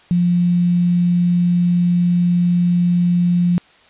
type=tone with quantisation; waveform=sine; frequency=175.6 Hz; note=F3; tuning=10 cents sharp; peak=-12 dBFS; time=0.11-3.58 s; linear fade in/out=0 ms; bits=6; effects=white hiss -49 dBFS RMS until 3.89 s + resampled to 8000 Hz